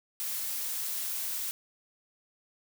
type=noise; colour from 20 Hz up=blue; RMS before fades=-34 dBFS; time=0.2-1.51 s; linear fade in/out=0 ms; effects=none